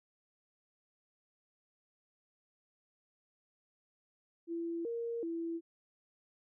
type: tone with pitch steps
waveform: sine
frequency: 336.1 / 466 / 333 Hz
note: E4 / A#4 / E4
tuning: +34 / -1 / +18 cents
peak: -35 dBFS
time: 4.47-5.61 s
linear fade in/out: 50 ms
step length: 380 ms
effects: none